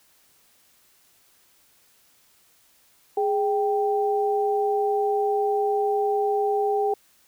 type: tone pair together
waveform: sine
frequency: 415.3 / 784 Hz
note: G#4 / G5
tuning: 0 / 0 cents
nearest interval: major seventh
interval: 1100 cents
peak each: -22 / -24 dBFS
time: 3.17-6.94 s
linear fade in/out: 5 ms
effects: white hiss -60 dBFS RMS until 7.27 s